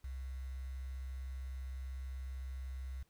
sine tone with quantisation, 65.41 Hz, C2, in tune, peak -40 dBFS, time 0.04-3.03 s, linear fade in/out 5 ms, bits 10, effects pink hiss -75 dBFS RMS until 3.09 s

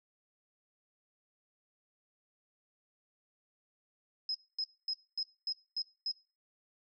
sine tone bursts, 5110 Hz, D#8, 45 cents sharp, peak -32 dBFS, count 7, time 4.29-6.115 s, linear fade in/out 2 ms, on 55 ms, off 240 ms, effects noise-tail reverb RT60 0.3 s tail -18 dB re dry

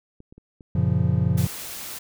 clicks, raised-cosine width 3 ms, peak -32 dBFS, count 6, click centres 0.204 / 0.325 / 0.38 / 0.608 / 0.905 / 1.057 s
triangle chord, Gb major seventh, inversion none, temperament just, 92.5 / 115.62 / 138.75 / 173.43 Hz, Gb2 / Bb2 / Db3 / F3, 0 / -14 / +2 / -12 cents, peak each -22 dBFS, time 0.75-1.47 s, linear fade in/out 5 ms
white noise, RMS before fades -35 dBFS, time 1.37-1.99 s, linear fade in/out 10 ms
effects none

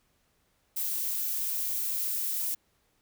violet noise, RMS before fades -31 dBFS, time 0.76-2.55 s, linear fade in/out 10 ms, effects pink hiss -71 dBFS RMS until 3.01 s

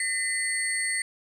sine tone cluster, 1821 / 2020 / 4408 / 8610 Hz, A#6 / B6 / C#8 / C9, -41 / +39 / -11 / +49 cents, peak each -33 / -27 / -36 / -29 dBFS, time 0-1.02 s, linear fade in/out 2 ms, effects tanh soft clip ceiling -18 dBFS

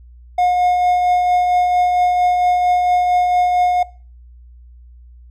triangle tone with tremolo, 719 Hz, F#5, 50 cents flat, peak -9 dBFS, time 0.38-3.83 s, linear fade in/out 5 ms, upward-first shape triangle, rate 4.4 Hz, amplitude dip 35%, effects noise-tail reverb RT60 0.4 s tail -22 dB re dry + added 60 Hz sine -39 dBFS peak until 5.3 s

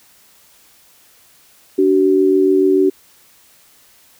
sine tone pair together, 291.2 / 378.1 Hz, D4 / F#4, -15 / +38 cents, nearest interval perfect fourth, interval 453 cents, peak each -15 / -11 dBFS, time 1.78-2.9 s, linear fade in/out 10 ms, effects white hiss -50 dBFS RMS until 4.19 s

